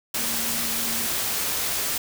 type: tone in noise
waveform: sine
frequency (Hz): 229.1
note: A#3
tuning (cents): -30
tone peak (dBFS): -36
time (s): 0.18-1.07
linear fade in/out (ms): 5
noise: white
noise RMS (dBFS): -26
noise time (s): 0.14-1.98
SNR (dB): -13
effects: none